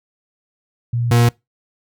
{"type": "tone pair in turn", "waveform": ["sine", "40% pulse"], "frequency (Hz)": [118.9, 118.9], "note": ["A#2", "A#2"], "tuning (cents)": [35, 35], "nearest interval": "unison", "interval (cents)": 0, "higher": "neither", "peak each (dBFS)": [-16, -9], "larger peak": "second", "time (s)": [[0.93, 1.11], [1.11, 1.29]], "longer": "neither", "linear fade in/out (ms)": 5, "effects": ["noise-tail reverb RT60 0.2 s tail -24 dB re dry", "MP3 96 kbps"]}